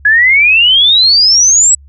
sine exponential sweep, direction up, 1661.2 to 7940 Hz, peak -4 dBFS, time 0.05-1.75 s, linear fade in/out 5 ms, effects added 70 Hz sine -35 dBFS peak until 1.88 s

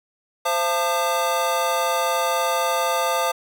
square tone cluster, 522 / 679 / 890 / 1210 Hz, C5 / F5 / A5 / D#6, -4 / -49 / +20 / -49 cents, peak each -26 dBFS, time 0.45-3.32 s, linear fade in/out 10 ms, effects none

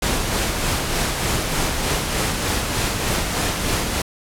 pink noise with tremolo, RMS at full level -20 dBFS, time 0.02-4.02 s, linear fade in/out 5 ms, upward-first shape sine, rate 3.3 Hz, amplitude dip 35%, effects low-pass 12000 Hz 12 dB/octave

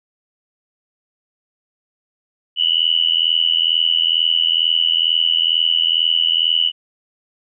sine tone with amplitude modulation, 2960 Hz, F#7, in tune, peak -9 dBFS, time 2.56-6.72 s, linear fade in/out 50 ms, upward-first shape sine, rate 82.2 Hz, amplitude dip 100%, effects none

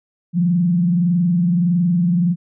sine tone with frequency modulation, 174.61 Hz, F3, in tune, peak -13 dBFS, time 0.33-2.36 s, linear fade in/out 50 ms, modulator 21.6 Hz, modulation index 0.5, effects none

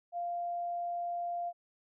sine tone, 696 Hz, F5, 6 cents flat, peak -33 dBFS, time 0.12-1.53 s, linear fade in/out 50 ms, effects none

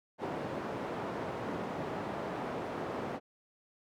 white band-pass noise, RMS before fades -38 dBFS, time 0.18-3.2 s, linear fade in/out 50 ms, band 130 to 740 Hz, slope 12 dB/octave, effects none

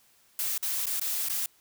blue noise with dropouts, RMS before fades -30 dBFS, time 0.39-1.46 s, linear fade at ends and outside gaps 1 ms, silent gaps 0.579-0.627 / 0.857-0.867 / 0.997-1.014 / 1.286-1.297 s, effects white hiss -63 dBFS RMS until 1.6 s

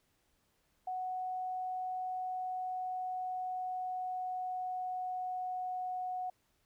sine tone with pitch glide, 740 to 734.9 Hz, F#5 to F#5, 0 to -12 cents, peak -35 dBFS, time 0.87-6.3 s, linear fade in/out 5 ms, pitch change -12 cents, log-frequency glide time 2.06-5.99 s, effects pink hiss -75 dBFS RMS until 6.65 s

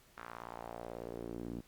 sawtooth tone with band-pass filter sweep, 58.27 Hz, A#1, in tune, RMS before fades -45 dBFS, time 0.17-1.61 s, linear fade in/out 10 ms, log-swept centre 1400 to 250 Hz, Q 2.2, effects pink hiss -65 dBFS RMS until 1.67 s + Opus 48 kbps

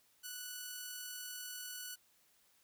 5% pulse tone with amplitude modulation, 1480 Hz, F#6, in tune, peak -31 dBFS, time 0.23-1.96 s, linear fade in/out 20 ms, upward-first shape sine, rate 40.1 Hz, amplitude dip 30%, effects white hiss -71 dBFS RMS until 2.63 s

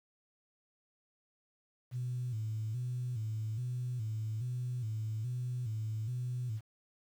sine tone with vibrato, 116.54 Hz, A#2, in tune, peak -33 dBFS, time 1.91-6.61 s, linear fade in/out 50 ms, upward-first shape square, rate 1.2 Hz, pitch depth 110 cents each way, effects tanh soft clip ceiling -29 dBFS + 10-bit

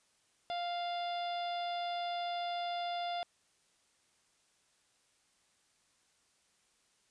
harmonic tone, 698.5 Hz, F5, in tune, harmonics 1 / 2 / 3 / 4 / 5 / 6 / 7, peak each -35 / -49 / -50 / -51 / -45 / -57 / -53 dBFS, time 0.5-3.23 s, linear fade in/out 0 ms, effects white hiss -72 dBFS RMS until 7.1 s + resampled to 22050 Hz

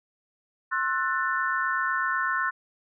sine chord, F# half-diminished seventh, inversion second, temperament just, 1065.6 / 1332 / 1480 / 1776 Hz, C6 / E6 / F#6 / A6, +31 / +18 / 0 / +16 cents, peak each -29 / -31 / -28 / -30 dBFS, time 0.71-2.51 s, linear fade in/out 20 ms, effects none

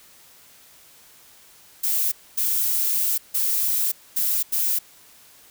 violet noise bursts at uneven times, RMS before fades -22 dBFS, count 5, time 1.83-2.12 / 2.37-3.18 / 3.34-3.92 / 4.16-4.43 / 4.52-4.79 s, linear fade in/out 10 ms, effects white hiss -51 dBFS RMS until 5.5 s

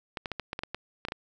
clicks, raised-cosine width 0.3 ms, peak -17 dBFS, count 11, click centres 0.172 / 0.258 / 0.317 / 0.397 / 0.531 / 0.591 / 0.635 / 0.746 / 1.051 / 1.085 / 1.121 s, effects none

